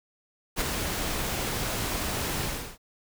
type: noise with ADSR envelope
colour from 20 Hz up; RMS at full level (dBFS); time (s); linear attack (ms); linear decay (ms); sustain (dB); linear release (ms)
pink; -25; 0.56-2.78; 44; 17; -5; 350
effects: none